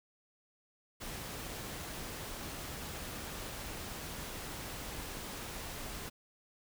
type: noise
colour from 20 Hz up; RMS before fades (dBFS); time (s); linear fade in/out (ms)
pink; -43; 1-6.1; 20
effects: none